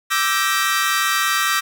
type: chord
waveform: sawtooth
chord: E half-diminished seventh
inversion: third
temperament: equal with one note detuned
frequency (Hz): 1174.7 / 1318.5 / 1568 / 1895.1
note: D6 / E6 / G6 / Bb6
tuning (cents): 0 / 0 / 0 / +28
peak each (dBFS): -19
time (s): 0.1-1.61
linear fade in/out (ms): 20
effects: none